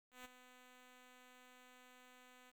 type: tone with ADSR envelope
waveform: 5% pulse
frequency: 251.2 Hz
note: B3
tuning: 30 cents sharp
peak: -39 dBFS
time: 0.11-2.52 s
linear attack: 140 ms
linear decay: 17 ms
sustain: -11 dB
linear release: 30 ms
effects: 11-bit